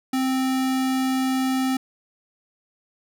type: tone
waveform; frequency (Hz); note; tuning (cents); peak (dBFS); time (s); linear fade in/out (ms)
square; 261.6; C4; 0; -21; 0.13-1.77; 5
effects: none